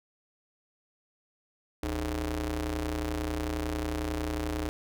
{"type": "ring-modulated tone", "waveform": "sawtooth", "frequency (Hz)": 116.3, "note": "A#2", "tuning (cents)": -4, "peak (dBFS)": -23, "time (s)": [1.83, 4.69], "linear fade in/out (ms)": 0, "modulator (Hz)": 190, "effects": []}